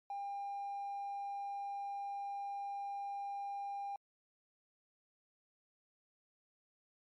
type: tone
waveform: triangle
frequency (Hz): 801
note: G5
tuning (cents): +37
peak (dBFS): -36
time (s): 0.1-3.96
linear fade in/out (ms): 2
effects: tanh soft clip ceiling -35 dBFS + MP3 64 kbps